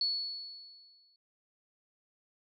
sine tone with exponential decay, 4410 Hz, C#8, 10 cents flat, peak -27 dBFS, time 0.01-1.16 s, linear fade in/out 2 ms, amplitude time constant 250 ms, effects none

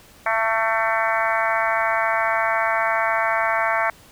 harmonic tone with a mistuned harmonic, 223.8 Hz, A3, 30 cents sharp, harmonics 3 / 4 / 5 / 6 / 7 / 8 / 9 / 10, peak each -24 / -25 / -26 / -27 / -27 / -28 / -29 / -29 dBFS, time 0.26-3.9 s, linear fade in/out 2 ms, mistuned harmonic 7, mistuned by -19 cents, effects pink hiss -49 dBFS RMS until 4.11 s

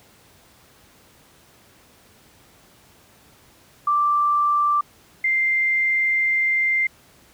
sine tone pair in turn, 1174.7 / 2093 Hz, D6 / C7, 0 / 0 cents, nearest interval minor seventh, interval 1000 cents, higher second, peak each -16 / -17 dBFS, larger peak first, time 3.87-4.81 / 5.24-6.87 s, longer second, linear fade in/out 5 ms, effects pink hiss -53 dBFS RMS until 7.33 s + high-pass 60 Hz 12 dB/octave

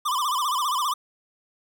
square tone with vibrato, 1097 Hz, C#6, 18 cents flat, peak -23 dBFS, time 0.05-0.94 s, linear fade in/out 10 ms, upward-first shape sine, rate 15 Hz, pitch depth 180 cents each way, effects none

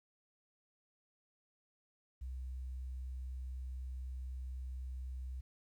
sine tone, 64 Hz, C2, 38 cents flat, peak -39 dBFS, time 2.21-5.41 s, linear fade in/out 10 ms, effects tanh soft clip ceiling -37 dBFS + 12-bit

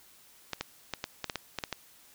clicks, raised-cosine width 0.2 ms, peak -15 dBFS, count 10, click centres 0.533 / 0.61 / 0.937 / 1.041 / 1.243 / 1.298 / 1.357 / 1.587 / 1.638 / 1.727 s, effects white hiss -58 dBFS RMS until 2.14 s

